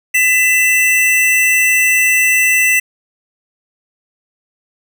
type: tone pair together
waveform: square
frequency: 2000 / 2673 Hz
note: B6 / E7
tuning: +21 / +23 cents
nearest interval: perfect fourth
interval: 502 cents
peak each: -13 dBFS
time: 0.14-2.8 s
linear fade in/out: 10 ms
effects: none